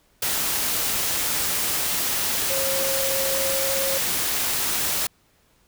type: tone in noise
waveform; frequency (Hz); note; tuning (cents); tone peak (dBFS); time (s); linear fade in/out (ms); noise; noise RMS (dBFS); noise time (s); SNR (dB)
sine; 540; C#5; -45; -26; 2.5-3.98; 5; white; -24; 0.22-5.07; -5
effects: pink hiss -62 dBFS RMS until 5.67 s